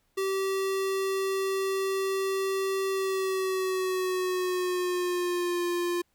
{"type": "tone with pitch glide", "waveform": "square", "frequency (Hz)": [386.2, 350.1], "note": ["G4", "F4"], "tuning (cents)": [-26, 4], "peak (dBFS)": -27, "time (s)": [0.17, 6.02], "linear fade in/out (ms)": 10, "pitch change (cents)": -170, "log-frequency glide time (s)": [2.9, 5.65], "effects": ["pink hiss -72 dBFS RMS until 6.14 s"]}